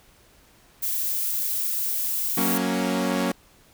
violet noise, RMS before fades -26 dBFS, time 0.82-2.58 s, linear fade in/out 10 ms
sawtooth chord, F# major, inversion none, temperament equal, 185 / 233.1 / 277.2 Hz, F#3 / A#3 / C#4, 0 / 0 / 0 cents, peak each -23 dBFS, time 2.37-3.32 s, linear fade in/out 5 ms
effects pink hiss -56 dBFS RMS until 3.73 s

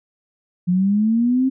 sine linear sweep, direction up, 174.61 to 267.4 Hz, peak -14 dBFS, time 0.67-1.5 s, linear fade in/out 20 ms, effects none

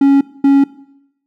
triangle tone pair in turn, 277.2 / 277.2 Hz, C#4 / C#4, 0 / 0 cents, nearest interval unison, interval 0 cents, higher neither, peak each -4 dBFS, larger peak neither, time 0.01-0.21 / 0.44-0.64 s, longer neither, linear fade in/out 5 ms, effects noise-tail reverb RT60 0.8 s tail -19 dB re dry

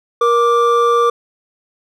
triangle tone pair together, 472.7 / 1174.7 Hz, A#4 / D6, +24 / 0 cents, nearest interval octave + major third, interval 1576 cents, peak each -11 dBFS, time 0.21-1.1 s, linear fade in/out 5 ms, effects none

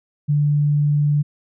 sine tone, 146.83 Hz, D3, in tune, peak -14 dBFS, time 0.28-1.23 s, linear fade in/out 20 ms, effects none

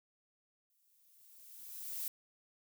violet noise with exponential growth, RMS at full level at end -38 dBFS, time 0.7-2.08 s, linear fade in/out 1 ms, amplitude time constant 300 ms, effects none

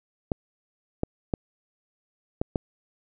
clicks, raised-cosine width 2 ms, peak -11 dBFS, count 5, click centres 0.318 / 1.034 / 1.338 / 2.415 / 2.558 s, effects none

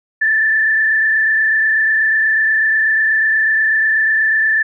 sine tone with frequency modulation, 1760 Hz, A6, in tune, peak -11 dBFS, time 0.21-4.63 s, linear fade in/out 10 ms, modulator 28.2 Hz, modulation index 1.3, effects none

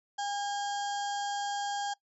harmonic tone with a mistuned harmonic, 810 Hz, G#5, 43 cents flat, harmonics 1 / 2 / 4 / 5 / 6 / 7 / 8 / 9, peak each -32 / -41 / -42 / -51 / -47 / -51 / -50 / -47 dBFS, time 0.18-1.94 s, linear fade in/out 10 ms, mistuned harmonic 5, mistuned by +110 cents, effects noise-tail reverb RT60 0.1 s tail -20 dB re dry

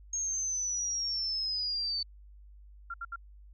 sine linear sweep, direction down, 6540 to 4500 Hz, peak -30 dBFS, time 0.13-2.03 s, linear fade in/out 5 ms
sine tone bursts, 1381 Hz, F6, 20 cents flat, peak -35 dBFS, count 3, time 2.9-3.16 s, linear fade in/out 5 ms, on 40 ms, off 70 ms
effects added 50 Hz sine -50 dBFS peak until 3.53 s

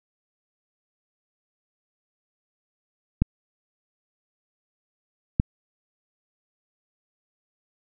clicks, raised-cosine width 5 ms, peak -6 dBFS, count 2, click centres 3.22 / 5.399 s, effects none

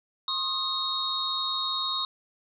sine tone cluster, 1066 / 1239 / 3755 / 4243 Hz, C6 / D#6 / A#7 / C8, +32 / -8 / +12 / +23 cents, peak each -34 / -36 / -29 / -34 dBFS, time 0.28-2.05 s, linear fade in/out 2 ms, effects none

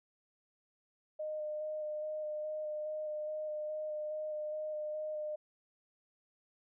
sine tone with vibrato, 611 Hz, D#5, 32 cents flat, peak -36 dBFS, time 1.19-5.36 s, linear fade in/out 10 ms, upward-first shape square, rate 2.4 Hz, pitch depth 12 cents each way, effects none

